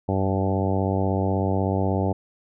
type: harmonic tone with a mistuned harmonic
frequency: 96.3 Hz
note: G2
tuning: 30 cents flat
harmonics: 1 / 2 / 3 / 4 / 5 / 6 / 7 / 8 / 9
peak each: -24 / -27 / -29 / -30 / -31 / -32 / -32 / -33 / -34 dBFS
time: 0.08-2.13 s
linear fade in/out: 10 ms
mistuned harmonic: 1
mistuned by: -22 cents
effects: none